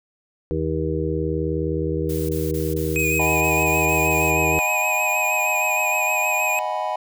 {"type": "harmonic tone", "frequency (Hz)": 79.4, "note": "D#2", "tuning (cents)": 36, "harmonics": [1, 2, 4, 5, 6], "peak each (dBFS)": [-27, -27, -27, -27, -27], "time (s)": [0.51, 4.59], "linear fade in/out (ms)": 0}
{"type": "noise bursts", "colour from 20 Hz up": "blue", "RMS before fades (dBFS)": -36, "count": 10, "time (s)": [2.09, 4.306], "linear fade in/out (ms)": 5, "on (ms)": 200, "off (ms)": 24}
{"type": "tone with vibrato", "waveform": "square", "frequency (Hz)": 2492, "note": "D#7", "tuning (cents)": 2, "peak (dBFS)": -21, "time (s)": [2.96, 6.59], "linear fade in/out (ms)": 0, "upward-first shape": "sine", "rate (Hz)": 6.4, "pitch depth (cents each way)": 36}
{"type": "chord", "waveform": "triangle", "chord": "G# minor seventh", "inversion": "second", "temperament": "equal", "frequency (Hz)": [622.3, 740, 830.6, 987.8], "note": ["D#5", "F#5", "G#5", "B5"], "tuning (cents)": [0, 0, 0, 0], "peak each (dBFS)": -26, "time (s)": [3.19, 6.96], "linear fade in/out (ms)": 5}
{"effects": []}